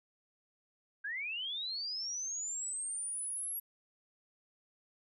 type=linear sweep; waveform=sine; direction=up; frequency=1569 to 11460 Hz; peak=-36 dBFS; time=1.04-3.6 s; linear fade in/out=10 ms; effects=none